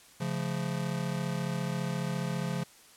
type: chord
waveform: square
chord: Db augmented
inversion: none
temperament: just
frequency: 138.59 / 173.24 / 216.5 Hz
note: Db3 / F3 / A3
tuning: 0 / -14 / -28 cents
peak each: -35 / -34 / -40 dBFS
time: 0.2-2.64 s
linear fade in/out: 10 ms
effects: white hiss -56 dBFS RMS until 2.96 s + low-pass 11000 Hz 12 dB/octave